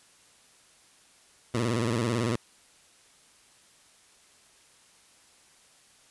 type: tone with vibrato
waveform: 15% pulse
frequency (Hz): 116.54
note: A#2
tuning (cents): 0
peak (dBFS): -19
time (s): 1.54-2.36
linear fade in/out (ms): 5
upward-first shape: square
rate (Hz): 18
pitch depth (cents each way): 96
effects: white hiss -59 dBFS RMS until 6.1 s + resampled to 24000 Hz

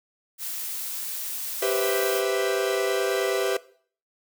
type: noise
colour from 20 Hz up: blue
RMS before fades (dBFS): -32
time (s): 0.38-2.23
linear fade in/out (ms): 50
type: chord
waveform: 45% pulse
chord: C major seventh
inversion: second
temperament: equal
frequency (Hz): 392 / 493.9 / 523.3 / 659.3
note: G4 / B4 / C5 / E5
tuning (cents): 0 / 0 / 0 / 0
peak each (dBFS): -26 / -28 / -31 / -29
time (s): 1.62-3.57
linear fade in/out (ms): 5
effects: noise-tail reverb RT60 0.5 s tail -19 dB re dry

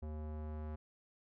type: tone with low-pass filter sweep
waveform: square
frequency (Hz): 76.7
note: D#2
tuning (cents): -24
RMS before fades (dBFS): -43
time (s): 0.02-0.76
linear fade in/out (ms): 10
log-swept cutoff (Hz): 710 to 1200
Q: 0.86
effects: none

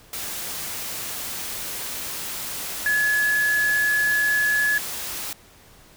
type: tone in noise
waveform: sine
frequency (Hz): 1700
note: G#6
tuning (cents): +40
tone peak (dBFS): -18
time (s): 2.86-4.78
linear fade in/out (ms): 2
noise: white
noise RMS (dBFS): -31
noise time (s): 0.13-5.33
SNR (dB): +10
effects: pink hiss -51 dBFS RMS until 5.96 s

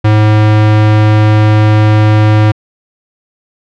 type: tone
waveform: square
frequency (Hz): 107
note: A2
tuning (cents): -48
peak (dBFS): -5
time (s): 0.04-2.52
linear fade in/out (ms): 10
effects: low-pass 3000 Hz 12 dB/octave

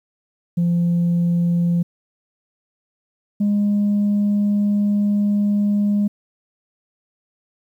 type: tone pair in turn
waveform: sine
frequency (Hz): 172.5 / 205.1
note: F3 / G#3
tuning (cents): -21 / -21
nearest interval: minor third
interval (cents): 300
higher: second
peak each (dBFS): -13 / -13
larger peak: neither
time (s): 0.57-1.83 / 3.4-6.08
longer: second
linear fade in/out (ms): 10
effects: tanh soft clip ceiling -13 dBFS + 9-bit

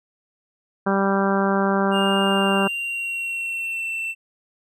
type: harmonic tone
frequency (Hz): 196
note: G3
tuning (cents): 0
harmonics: 1 / 2 / 3 / 4 / 5 / 6 / 7 / 8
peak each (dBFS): -21 / -24 / -26 / -27 / -28 / -29 / -29 / -30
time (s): 0.86-2.68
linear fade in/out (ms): 10
type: tone with pitch glide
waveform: triangle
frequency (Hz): 2818 to 2683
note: F7 to E7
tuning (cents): +15 to +30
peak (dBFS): -23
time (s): 1.91-4.15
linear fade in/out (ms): 50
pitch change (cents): -85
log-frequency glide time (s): 2.2-3.91
effects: none

